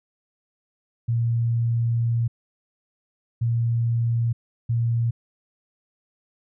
sine tone bursts at uneven times, 116.8 Hz, A#2, 4 cents sharp, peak -19 dBFS, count 3, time 1.08-2.28 / 3.41-4.33 / 4.69-5.11 s, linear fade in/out 10 ms, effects none

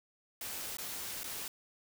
white noise with dropouts, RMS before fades -41 dBFS, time 0.41-1.48 s, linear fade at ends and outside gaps 2 ms, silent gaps 0.77-0.784 / 1.234-1.241 s, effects none

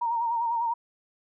sine tone with vibrato, 932.3 Hz, A#5, in tune, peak -24 dBFS, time 0.01-0.74 s, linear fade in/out 10 ms, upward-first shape sine, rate 10 Hz, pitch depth 48 cents each way, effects none

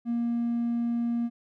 triangle tone, 235.6 Hz, A#3, 19 cents sharp, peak -22 dBFS, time 0.05-1.3 s, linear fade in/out 50 ms, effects tanh soft clip ceiling -20 dBFS

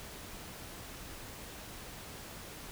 silence, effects pink hiss -47 dBFS RMS until 2.71 s

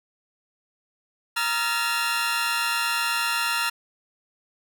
20% pulse tone cluster, 938 / 1269 / 1377 / 1715 Hz, A#5 / D#6 / F6 / A6, +11 / +34 / -25 / -45 cents, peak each -24 / -28 / -20 / -27 dBFS, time 1.36-3.7 s, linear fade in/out 10 ms, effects none

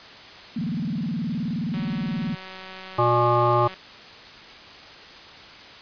sine tone with vibrato, 196 Hz, G3, in tune, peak -24 dBFS, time 0.56-2.35 s, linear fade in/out 5 ms, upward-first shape square, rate 19 Hz, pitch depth 300 cents each way
click train, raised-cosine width 0.3 ms, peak -24 dBFS, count 377, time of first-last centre 1.74-3.74 s, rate 188 Hz
harmonic tone, 119.9 Hz, A#2, 49 cents sharp, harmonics 1 / 3 / 5 / 7 / 9 / 10, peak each -24 / -24 / -24 / -24 / -24 / -24 dBFS, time 2.98-3.68 s, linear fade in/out 10 ms
effects white hiss -43 dBFS RMS until 5.81 s + resampled to 11025 Hz

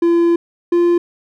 triangle tone pair in turn, 340.3 / 346.4 Hz, F4 / F4, -45 / -14 cents, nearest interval unison, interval 31 cents, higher second, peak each -8 dBFS, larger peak neither, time 0.02-0.36 / 0.72-0.98 s, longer first, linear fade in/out 5 ms, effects none

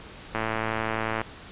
click train, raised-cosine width 0.5 ms, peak -12 dBFS, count 97, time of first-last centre 0.35-1.215 s, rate 111 Hz, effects pink hiss -44 dBFS RMS until 1.51 s + resampled to 8000 Hz

